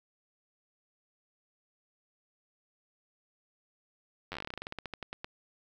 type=slowing click train; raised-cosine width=0.3 ms; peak=-22 dBFS; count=22; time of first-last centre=4.32-5.245 s; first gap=10 ms; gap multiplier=1.13; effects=10-bit